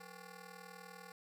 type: ring-modulated tone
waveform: 10% pulse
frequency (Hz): 320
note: D#4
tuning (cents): +49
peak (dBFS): -40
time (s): 0-1.12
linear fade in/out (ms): 2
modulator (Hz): 140
effects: none